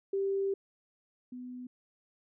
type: tone pair in turn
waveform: sine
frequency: 392 / 249.7 Hz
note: G4 / B3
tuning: 0 / +19 cents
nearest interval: minor sixth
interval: 781 cents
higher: first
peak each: -28 / -40 dBFS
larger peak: first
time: 0.13-0.54 / 1.32-1.67 s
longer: first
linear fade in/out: 5 ms
effects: none